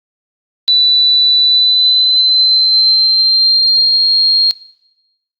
sine tone with pitch glide, 3973 to 4234 Hz, B7 to C8, +10 to +20 cents, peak -7 dBFS, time 0.68-4.51 s, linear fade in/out 0 ms, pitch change +110 cents, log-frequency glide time 1.44-4.05 s, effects noise-tail reverb RT60 0.9 s tail -20 dB re dry + Opus 48 kbps

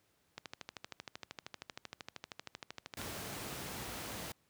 click train, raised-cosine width 0.2 ms, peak -25 dBFS, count 35, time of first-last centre 0.38-3.016 s, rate 12.9 Hz
pink noise, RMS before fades -43 dBFS, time 2.97-4.32 s, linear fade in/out 2 ms
effects pink hiss -74 dBFS RMS until 4.49 s + high-pass 80 Hz 12 dB/octave

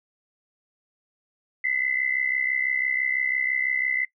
sine tone pair together, 2000 / 2066 Hz, B6 / C7, +21 / -22 cents, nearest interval minor second, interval 57 cents, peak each -25 dBFS, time 1.64-4.05 s, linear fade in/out 5 ms, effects noise-tail reverb RT60 0.1 s tail -21 dB re dry

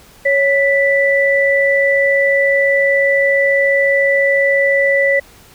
sine tone pair together, 554.4 / 1975.7 Hz, C#5 / B6, 0 / 0 cents, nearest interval octave + minor seventh, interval 2200 cents, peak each -13 dBFS, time 0.25-5.2 s, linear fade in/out 10 ms, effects pink hiss -44 dBFS RMS until 5.54 s

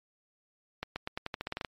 accelerating click train, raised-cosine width 0.3 ms, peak -18 dBFS, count 12, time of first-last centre 0.83-1.648 s, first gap 130 ms, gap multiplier 0.88, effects MP3 64 kbps

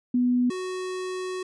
sine / square tone pair in turn, 246.9 / 369.9 Hz, B3 / F#4, 0 / 0 cents, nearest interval perfect fifth, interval 700 cents, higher second, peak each -19 / -30 dBFS, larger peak first, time 0.14-0.5 / 0.5-1.43 s, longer second, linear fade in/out 5 ms, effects resampled to 22050 Hz

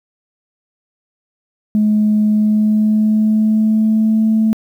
sine tone with pitch glide, 212.3 to 219.8 Hz, G#3 to A3, +38 to -2 cents, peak -9 dBFS, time 1.75-4.53 s, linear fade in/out 0 ms, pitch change +60 cents, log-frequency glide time 2.28-4.24 s, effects tanh soft clip ceiling -6 dBFS + 8-bit

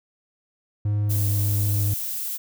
triangle tone with pitch glide, 103.83 to 101.22 Hz, G#2 to G#2, 0 to -44 cents, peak -18 dBFS, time 0.85-1.94 s, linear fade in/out 5 ms, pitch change -44 cents, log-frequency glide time 1.14-1.19 s
violet noise, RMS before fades -29 dBFS, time 1.09-2.38 s, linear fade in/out 20 ms
effects none

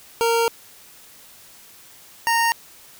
25% pulse tone pair in turn, 462.2 / 924.4 Hz, A#4 / A#5, -15 / -15 cents, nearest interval octave, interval 1200 cents, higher second, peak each -13 dBFS, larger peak neither, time 0.21-0.48 / 2.27-2.52 s, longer first, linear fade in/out 0 ms, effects white hiss -47 dBFS RMS until 2.99 s

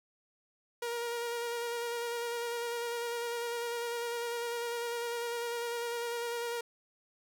sawtooth tone with vibrato, 472.2 Hz, A#4, 22 cents sharp, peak -30 dBFS, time 0.82-6.61 s, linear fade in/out 5 ms, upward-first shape square, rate 10 Hz, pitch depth 17 cents each way, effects none

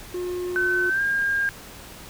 triangle tone, 358.6 Hz, F4, 46 cents sharp, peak -24 dBFS, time 0.14-0.9 s, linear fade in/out 5 ms
sine tone with pitch glide, 1521 to 1611.4 Hz, F#6 to G6, +47 to +47 cents, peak -20 dBFS, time 0.56-1.49 s, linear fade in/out 0 ms, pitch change +100 cents, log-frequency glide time 0.88-1.02 s
effects pink hiss -42 dBFS RMS until 2.09 s

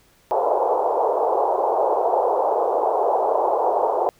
white band-pass noise, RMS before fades -20 dBFS, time 0.31-4.09 s, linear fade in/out 0 ms, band 400 to 920 Hz, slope 48 dB/octave, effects pink hiss -57 dBFS RMS until 4.19 s

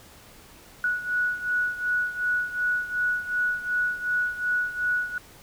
sine beating tone pair, 1467 / 1469.7 Hz, F#6 / F#6, -15 / -12 cents, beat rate 2.7 Hz, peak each -25 / -29 dBFS, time 0.84-5.18 s, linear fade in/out 2 ms, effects pink hiss -50 dBFS RMS until 5.42 s

